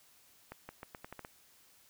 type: accelerating click train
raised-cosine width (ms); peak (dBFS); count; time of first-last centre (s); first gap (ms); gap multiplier
0.5; -29; 8; 0.52-1.249; 170; 0.83
effects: white hiss -64 dBFS RMS until 1.89 s